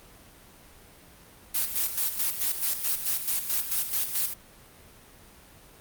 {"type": "noise with tremolo", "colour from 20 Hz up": "blue", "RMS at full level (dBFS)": -26, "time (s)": [1.54, 4.34], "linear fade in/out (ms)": 10, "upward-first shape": "square", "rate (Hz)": 4.6, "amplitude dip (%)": 60, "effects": ["pink hiss -52 dBFS RMS until 5.8 s", "Opus 32 kbps"]}